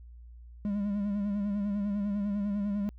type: tone with vibrato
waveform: triangle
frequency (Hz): 203.4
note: G#3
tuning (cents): -36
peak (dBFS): -26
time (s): 0.65-2.89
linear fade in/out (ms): 0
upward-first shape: sine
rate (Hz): 10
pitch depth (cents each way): 46
effects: added 59 Hz sine -46 dBFS peak until 2.98 s